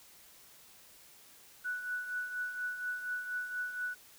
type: tone with tremolo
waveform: sine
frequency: 1480 Hz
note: F#6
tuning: in tune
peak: -32 dBFS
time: 1.64-3.95 s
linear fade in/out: 20 ms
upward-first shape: triangle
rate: 4.2 Hz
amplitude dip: 65%
effects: white hiss -58 dBFS RMS until 4.18 s